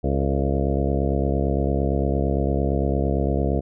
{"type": "harmonic tone with a mistuned harmonic", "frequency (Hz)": 68.8, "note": "C#2", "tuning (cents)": -12, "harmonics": [1, 2, 3, 4, 5, 6, 7, 8, 9, 10], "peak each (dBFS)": [-23, -26, -28, -29, -30, -31, -31, -32, -33, -33], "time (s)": [0.03, 3.61], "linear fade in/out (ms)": 20, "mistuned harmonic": 6, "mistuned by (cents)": 51, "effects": []}